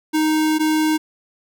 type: tone pair in turn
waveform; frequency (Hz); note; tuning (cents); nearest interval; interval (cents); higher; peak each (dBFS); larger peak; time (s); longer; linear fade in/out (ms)
square; 311.1 / 311.1; D#4 / D#4; 0 / 0; unison; 0; neither; -16; neither; 0.13-0.59 / 0.59-0.98; first; 20
effects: none